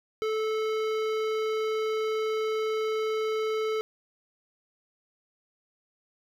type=tone with hard clipping; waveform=sine; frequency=436.3 Hz; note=A4; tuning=15 cents flat; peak=-28 dBFS; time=0.22-3.81 s; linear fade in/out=0 ms; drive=16 dB; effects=none